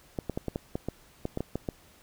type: clicks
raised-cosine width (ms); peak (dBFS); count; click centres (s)
2; -17; 12; 0.188 / 0.297 / 0.375 / 0.483 / 0.559 / 0.755 / 0.886 / 1.254 / 1.374 / 1.406 / 1.556 / 1.688
effects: pink hiss -58 dBFS RMS until 2.02 s